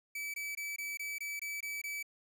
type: tone bursts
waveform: 45% pulse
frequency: 2300 Hz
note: D7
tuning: 37 cents flat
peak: -37 dBFS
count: 9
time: 0.15-2.028 s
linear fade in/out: 5 ms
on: 190 ms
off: 21 ms
effects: none